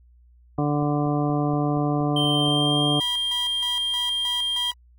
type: harmonic tone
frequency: 146.83 Hz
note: D3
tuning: in tune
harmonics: 1 / 2 / 3 / 4 / 5 / 7 / 8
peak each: -24 / -24 / -31 / -32 / -29 / -35 / -36 dBFS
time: 0.58-3 s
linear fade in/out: 5 ms
type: click train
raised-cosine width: 3 ms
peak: -28 dBFS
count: 9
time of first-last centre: 0.59-2.481 s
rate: 4.23 Hz
type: tone with pitch glide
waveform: triangle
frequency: 3137 to 3203 Hz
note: G7 to G7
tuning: +1 to +37 cents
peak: -21 dBFS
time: 2.16-4.71 s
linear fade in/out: 5 ms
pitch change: +36 cents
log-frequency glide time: 2.3-2.8 s
type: tone with tremolo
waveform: sawtooth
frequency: 978 Hz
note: B5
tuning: 17 cents flat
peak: -29 dBFS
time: 3-4.74 s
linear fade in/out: 10 ms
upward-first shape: square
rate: 3.2 Hz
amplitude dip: 75%
effects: added 60 Hz sine -51 dBFS peak until 4.98 s